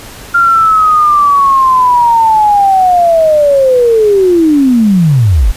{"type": "linear sweep", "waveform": "sine", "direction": "down", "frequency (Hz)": [1396.9, 38.89], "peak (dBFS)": -4, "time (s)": [0.34, 5.52], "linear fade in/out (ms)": 10, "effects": ["pink hiss -30 dBFS RMS until 5.56 s", "resampled to 32000 Hz"]}